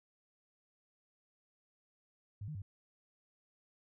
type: tone with pitch steps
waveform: sine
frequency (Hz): 102.2 / 152.9 / 98.2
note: G#2 / D#3 / G2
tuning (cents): -27 / -30 / +4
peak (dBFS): -40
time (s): 2.41-2.62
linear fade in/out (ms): 5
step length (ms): 70
effects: none